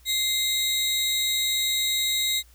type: tone pair together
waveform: sawtooth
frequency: 2089 / 3807 Hz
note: C7 / A#7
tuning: -3 / +36 cents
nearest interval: minor seventh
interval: 1039 cents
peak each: -27 / -20 dBFS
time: 0.05-2.43 s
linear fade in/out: 50 ms
effects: added 60 Hz sine -52 dBFS peak until 2.54 s + white hiss -59 dBFS RMS until 2.54 s